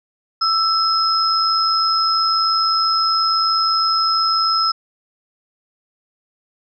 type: tone pair together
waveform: sine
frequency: 1318.5 / 5133 Hz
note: E6 / E8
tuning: 0 / -47 cents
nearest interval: 2 octaves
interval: 2353 cents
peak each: -17 dBFS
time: 0.41-4.72 s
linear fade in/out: 10 ms
effects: none